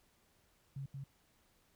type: tone with echo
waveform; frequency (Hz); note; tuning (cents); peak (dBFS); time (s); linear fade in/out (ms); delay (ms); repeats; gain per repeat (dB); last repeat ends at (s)
sine; 137.2; C#3; -17; -40; 0.76-0.86; 5; 180; 1; -2; 1.04
effects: pink hiss -72 dBFS RMS until 1.75 s